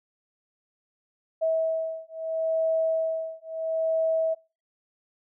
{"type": "beating tone pair", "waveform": "sine", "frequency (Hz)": [646, 646.75], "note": ["E5", "E5"], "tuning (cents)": [-35, -33], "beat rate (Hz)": 0.75, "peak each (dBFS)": -27, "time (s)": [1.41, 4.35], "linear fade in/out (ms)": 20, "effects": ["noise-tail reverb RT60 0.3 s tail -23 dB re dry"]}